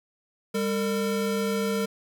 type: tone pair together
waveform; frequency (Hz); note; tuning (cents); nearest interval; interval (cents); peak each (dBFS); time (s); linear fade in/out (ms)
square; 200 / 453.5; G3 / A#4; +35 / -48; octave + major second; 1417; -28; 0.54-1.86; 10
effects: none